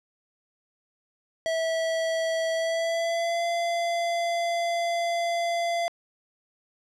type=tone with pitch glide; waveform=square; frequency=652 to 684 Hz; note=E5 to F5; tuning=-19 to -36 cents; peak=-25 dBFS; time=1.46-5.88 s; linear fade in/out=0 ms; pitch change=+83 cents; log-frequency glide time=2.53-3.45 s; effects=low-pass 7000 Hz 12 dB/octave